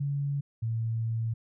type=tone pair in turn; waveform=sine; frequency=141.5 / 113.45 Hz; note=C#3 / A#2; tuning=+36 / -47 cents; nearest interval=major third; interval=383 cents; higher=first; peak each=-27 dBFS; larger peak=neither; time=0-0.41 / 0.62-1.34 s; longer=second; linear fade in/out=10 ms; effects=none